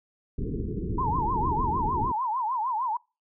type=low-pass noise; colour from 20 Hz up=pink; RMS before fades=-30 dBFS; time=0.38-2.12 s; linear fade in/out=5 ms; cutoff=450 Hz; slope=96 dB/octave
type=tone with vibrato; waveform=sine; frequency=947 Hz; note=A#5; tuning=27 cents sharp; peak=-25 dBFS; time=0.98-2.97 s; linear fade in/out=5 ms; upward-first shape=triangle; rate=6.6 Hz; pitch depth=230 cents each way
effects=noise-tail reverb RT60 0.3 s tail -26 dB re dry